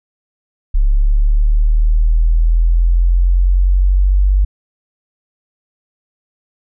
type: linear sweep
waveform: sine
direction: up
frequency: 34.65 to 48.67 Hz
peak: -8 dBFS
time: 0.74-4.45 s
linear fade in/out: 10 ms
effects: none